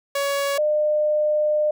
sawtooth / sine tone pair in turn, 561 / 604 Hz, C#5 / D5, +21 / +48 cents, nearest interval minor second, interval 127 cents, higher second, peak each -17 dBFS, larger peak neither, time 0.15-0.58 / 0.58-1.71 s, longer second, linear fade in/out 5 ms, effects none

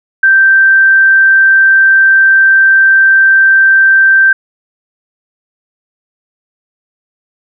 sine tone, 1565 Hz, G6, 3 cents flat, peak -3 dBFS, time 0.23-4.33 s, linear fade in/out 5 ms, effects none

